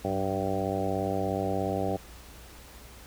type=harmonic tone with a mistuned harmonic; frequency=97 Hz; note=G2; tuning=18 cents flat; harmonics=1 / 2 / 3 / 4 / 5 / 6 / 7 / 8; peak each=-35 / -35 / -35 / -35 / -35 / -35 / -35 / -35 dBFS; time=0.04-1.97 s; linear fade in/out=10 ms; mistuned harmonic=2; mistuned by=-41 cents; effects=added 60 Hz sine -50 dBFS peak until 3.06 s + pink hiss -50 dBFS RMS until 3.06 s